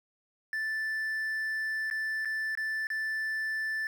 triangle tone with dropouts, 1760 Hz, A6, in tune, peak -28 dBFS, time 0.53-3.87 s, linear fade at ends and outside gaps 1 ms, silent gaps 1.901-1.911 / 2.249-2.255 / 2.552-2.574 / 2.87-2.902 s, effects 10-bit

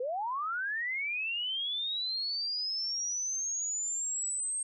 sine linear sweep, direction up, 470 to 8470 Hz, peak -31 dBFS, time 0-4.63 s, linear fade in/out 5 ms, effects none

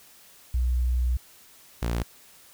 sine / sawtooth tone pair in turn, 61.74 / 58.27 Hz, B1 / A#1, 0 / 0 cents, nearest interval minor second, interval 100 cents, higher first, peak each -21 dBFS, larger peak neither, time 0.54-1.17 / 1.82-2.03 s, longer first, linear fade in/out 5 ms, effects white hiss -53 dBFS RMS until 2.53 s

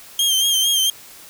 sawtooth tone with vibrato, 3184 Hz, G7, 26 cents sharp, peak -12 dBFS, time 0.19-0.9 s, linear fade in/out 2 ms, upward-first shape sine, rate 4.4 Hz, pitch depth 46 cents each way, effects white hiss -42 dBFS RMS until 1.29 s

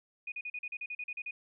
sine tone bursts, 2473 Hz, D#7, 11 cents flat, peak -36 dBFS, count 12, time 0.27-1.31 s, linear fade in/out 5 ms, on 50 ms, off 40 ms, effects none

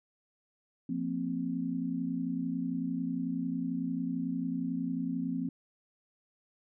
sine chord, F suspended fourth, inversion none, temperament equal with one note detuned, 174.61 / 230.5 / 261.6 Hz, F3 / Bb3 / C4, 0 / -19 / 0 cents, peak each -36 / -37 / -33 dBFS, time 0.89-5.49 s, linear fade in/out 5 ms, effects none

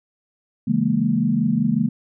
sine chord, A# half-diminished seventh, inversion first, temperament equal, 138.59 / 164.81 / 207.7 / 233.1 Hz, C#3 / E3 / G#3 / A#3, 0 / 0 / 0 / 0 cents, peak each -26 / -24 / -21 / -20 dBFS, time 0.67-1.89 s, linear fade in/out 10 ms, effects none

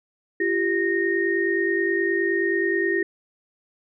sine tone cluster, 342.2 / 391.7 / 1852 Hz, F4 / G4 / A#6, -35 / -1 / -12 cents, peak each -24 dBFS, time 0.4-3.03 s, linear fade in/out 5 ms, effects none

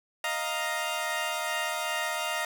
15% pulse chord, Eb suspended second, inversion none, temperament equal, 622.3 / 698.5 / 932.3 Hz, Eb5 / F5 / Bb5, 0 / 0 / 0 cents, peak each -27 dBFS, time 0.24-2.45 s, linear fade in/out 2 ms, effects none

